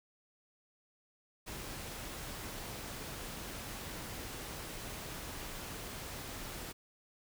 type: noise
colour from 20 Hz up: pink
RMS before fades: -44 dBFS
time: 1.46-6.73 s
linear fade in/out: 20 ms
effects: none